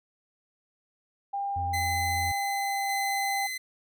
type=tone with pitch glide; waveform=sine; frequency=799 to 791.2 Hz; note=G5 to G5; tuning=+33 to +16 cents; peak=-28 dBFS; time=1.33-3.47 s; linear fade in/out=10 ms; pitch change=-17 cents; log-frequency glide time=2.27-2.91 s
type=tone; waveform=triangle; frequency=87.31 Hz; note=F2; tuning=in tune; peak=-30 dBFS; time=1.56-2.32 s; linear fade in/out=5 ms
type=tone with tremolo; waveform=sawtooth; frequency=2041 Hz; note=C7; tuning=44 cents flat; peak=-26 dBFS; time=1.73-3.58 s; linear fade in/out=10 ms; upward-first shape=square; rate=0.86 Hz; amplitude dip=25%
effects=none